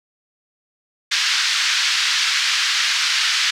white band-pass noise, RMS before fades -19 dBFS, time 1.11-3.51 s, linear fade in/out 10 ms, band 1400 to 5200 Hz, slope 24 dB/octave, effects none

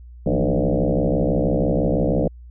sine tone with frequency modulation, 171.5 Hz, F3, 31 cents flat, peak -16 dBFS, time 0.26-2.28 s, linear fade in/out 5 ms, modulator 66.1 Hz, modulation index 6.7, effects added 60 Hz sine -38 dBFS peak until 2.5 s

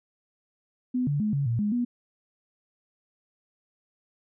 sine tone with pitch steps, 250.9 / 144.4 / 212.4 / 140.6 / 116.7 / 207.9 / 242.3 Hz, B3 / D3 / G#3 / C#3 / A#2 / G#3 / B3, +28 / -29 / +39 / +25 / +2 / +2 / -33 cents, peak -23 dBFS, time 0.94-1.85 s, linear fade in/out 10 ms, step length 130 ms, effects none

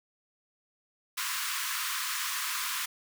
pink high-pass noise, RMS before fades -33 dBFS, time 1.17-2.86 s, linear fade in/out 10 ms, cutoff 1000 Hz, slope 96 dB/octave, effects none

